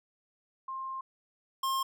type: tone pair in turn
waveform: sine / square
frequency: 1059 / 1066.4 Hz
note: C6 / C6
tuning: +21 / +33 cents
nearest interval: unison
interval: 12 cents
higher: second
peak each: -35 / -29 dBFS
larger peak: second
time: 0.68-1.01 / 1.63-1.83 s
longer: first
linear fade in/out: 5 ms
effects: none